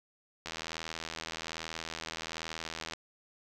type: click train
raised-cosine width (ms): 0.2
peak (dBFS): -20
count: 202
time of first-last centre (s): 0.46-2.935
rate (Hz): 81.2
effects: none